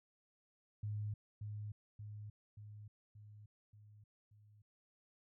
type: tone with echo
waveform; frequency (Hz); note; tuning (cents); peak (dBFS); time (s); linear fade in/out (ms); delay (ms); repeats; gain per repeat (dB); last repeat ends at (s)
sine; 105; G#2; +19; -38; 0.83-1.14; 5; 580; 6; -4; 4.62
effects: none